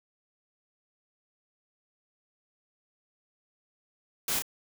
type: noise with echo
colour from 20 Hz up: white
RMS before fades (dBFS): -30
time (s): 4.28-4.39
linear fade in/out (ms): 2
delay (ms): 32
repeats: 1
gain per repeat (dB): -4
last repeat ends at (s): 4.422
effects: none